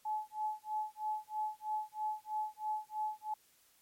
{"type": "tone with tremolo", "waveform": "sine", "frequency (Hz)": 857, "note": "A5", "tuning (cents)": -46, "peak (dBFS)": -32, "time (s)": [0.05, 3.34], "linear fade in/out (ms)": 5, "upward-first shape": "sine", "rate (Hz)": 3.1, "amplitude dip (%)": 100, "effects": ["white hiss -68 dBFS RMS until 3.81 s", "MP3 64 kbps"]}